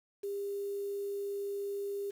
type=tone with quantisation; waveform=sine; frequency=401.4 Hz; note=G4; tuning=41 cents sharp; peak=-34 dBFS; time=0.23-2.11 s; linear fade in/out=10 ms; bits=9; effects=none